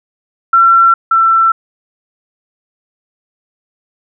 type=tone pair in turn; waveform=sine; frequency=1355 / 1340.2 Hz; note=E6 / E6; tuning=+47 / +28 cents; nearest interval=unison; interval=19 cents; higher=first; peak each=-4 / -6 dBFS; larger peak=first; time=0.53-0.94 / 1.11-1.52 s; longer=neither; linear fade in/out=5 ms; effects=none